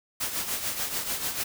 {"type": "noise with tremolo", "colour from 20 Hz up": "white", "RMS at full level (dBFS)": -28, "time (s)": [0.2, 1.44], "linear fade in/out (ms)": 10, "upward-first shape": "triangle", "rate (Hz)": 6.8, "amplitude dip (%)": 65, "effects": []}